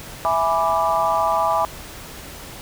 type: chord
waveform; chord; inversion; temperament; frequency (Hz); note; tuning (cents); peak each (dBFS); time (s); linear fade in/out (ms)
sine; E dominant seventh; none; equal; 659.3 / 830.6 / 987.8 / 1174.7; E5 / G#5 / B5 / D6; 0 / 0 / 0 / 0; -22; 0.25-1.65; 0
effects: pink hiss -37 dBFS RMS until 2.61 s